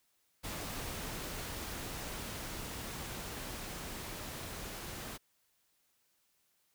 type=noise with level ramp; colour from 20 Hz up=pink; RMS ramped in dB=-41 to -44 dBFS; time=0.43-5.18 s; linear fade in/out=20 ms; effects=white hiss -75 dBFS RMS until 6.74 s